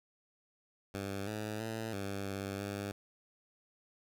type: tone with pitch steps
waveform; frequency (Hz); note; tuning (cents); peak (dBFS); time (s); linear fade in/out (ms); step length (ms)
10% pulse; 98.7 / 106.9 / 111.9 / 99 / 98.3 / 100.6; G2 / A2 / A2 / G2 / G2 / G2; +12 / -49 / +30 / +18 / +5 / +45; -29; 0.94-2.92; 5; 330
effects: none